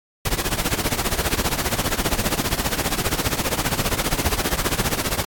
pink noise with tremolo, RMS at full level -19 dBFS, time 0.25-5.25 s, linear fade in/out 5 ms, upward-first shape triangle, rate 15 Hz, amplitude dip 90%, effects AAC 64 kbps

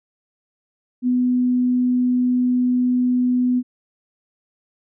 sine tone, 249.1 Hz, B3, 15 cents sharp, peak -15 dBFS, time 1.02-3.63 s, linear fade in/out 50 ms, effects none

